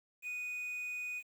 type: tone with quantisation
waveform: triangle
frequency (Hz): 2480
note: D#7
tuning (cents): -6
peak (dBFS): -36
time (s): 0.22-1.23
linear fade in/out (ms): 50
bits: 10
effects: none